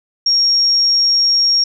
sine tone, 5570 Hz, F8, 5 cents flat, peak -10 dBFS, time 0.26-1.64 s, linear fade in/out 5 ms, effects none

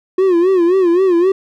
triangle tone with vibrato, 360.7 Hz, F#4, 44 cents flat, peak -7 dBFS, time 0.18-1.32 s, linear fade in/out 5 ms, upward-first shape sine, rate 3.8 Hz, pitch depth 120 cents each way, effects none

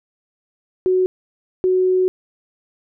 sine tone pair in turn, 370.2 / 370.2 Hz, F#4 / F#4, +1 / +1 cents, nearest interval unison, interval 0 cents, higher neither, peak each -13 dBFS, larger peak neither, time 0.86-1.06 / 1.64-2.08 s, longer second, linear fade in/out 0 ms, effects none

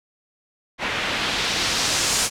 white noise with low-pass filter sweep, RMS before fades -23 dBFS, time 0.78-2.3 s, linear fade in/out 50 ms, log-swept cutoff 2200 to 8200 Hz, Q 1.2, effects none

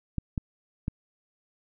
clicks, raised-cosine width 5 ms, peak -16 dBFS, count 3, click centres 0.183 / 0.378 / 0.881 s, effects none

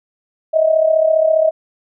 sine tone with amplitude modulation, 636 Hz, D#5, 38 cents sharp, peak -7 dBFS, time 0.53-1.51 s, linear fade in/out 20 ms, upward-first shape sine, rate 34.9 Hz, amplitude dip 70%, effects none

